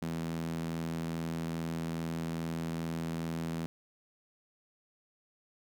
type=tone with high-pass filter; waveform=sawtooth; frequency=82.41 Hz; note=E2; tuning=in tune; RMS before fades=-36 dBFS; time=0.02-3.66 s; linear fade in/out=0 ms; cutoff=190 Hz; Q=3.3; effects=none